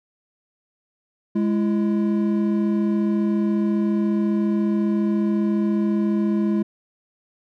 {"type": "tone pair together", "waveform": "triangle", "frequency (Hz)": [208.2, 335.5], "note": ["G#3", "E4"], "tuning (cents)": [5, 31], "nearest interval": "minor sixth", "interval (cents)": 826, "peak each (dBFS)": [-17, -22], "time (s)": [1.35, 6.63], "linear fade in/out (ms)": 10, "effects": []}